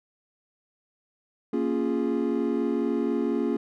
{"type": "chord", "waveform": "triangle", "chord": "Bb minor seventh", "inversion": "none", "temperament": "equal", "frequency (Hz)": [233.1, 277.2, 349.2, 415.3], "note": ["Bb3", "Db4", "F4", "Ab4"], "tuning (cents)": [0, 0, 0, 0], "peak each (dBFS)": [-26, -26, -27, -28], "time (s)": [1.53, 3.57], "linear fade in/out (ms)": 5, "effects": ["tanh soft clip ceiling -12 dBFS"]}